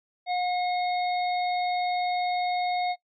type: harmonic tone with a mistuned harmonic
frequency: 720 Hz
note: F#5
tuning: 47 cents flat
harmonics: 1 / 3 / 5 / 6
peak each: -25 / -35 / -39 / -41 dBFS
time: 0.26-2.96 s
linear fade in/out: 50 ms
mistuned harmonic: 5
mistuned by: +58 cents
effects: noise-tail reverb RT60 0.1 s tail -22 dB re dry